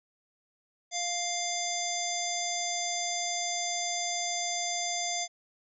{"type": "harmonic tone with a mistuned harmonic", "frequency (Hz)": 698.5, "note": "F5", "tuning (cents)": 0, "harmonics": [1, 3, 5, 7, 9, 10], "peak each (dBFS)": [-35, -38, -38, -38, -35, -38], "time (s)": [0.91, 5.28], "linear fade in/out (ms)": 50, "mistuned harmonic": 10, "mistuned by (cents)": 43, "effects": []}